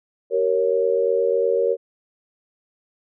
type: chord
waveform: sine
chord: G diminished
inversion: none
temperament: equal with one note detuned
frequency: 383 / 466.2 / 554.4 Hz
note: G4 / Bb4 / Db5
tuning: -40 / 0 / 0 cents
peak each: -24 / -19 / -22 dBFS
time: 0.3-1.77 s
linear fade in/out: 50 ms
effects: none